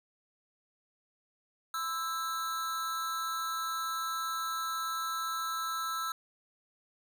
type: tone with amplitude modulation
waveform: square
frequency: 1318.5 Hz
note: E6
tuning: in tune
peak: -30 dBFS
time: 1.74-6.12 s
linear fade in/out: 2 ms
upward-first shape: sine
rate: 299 Hz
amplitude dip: 70%
effects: none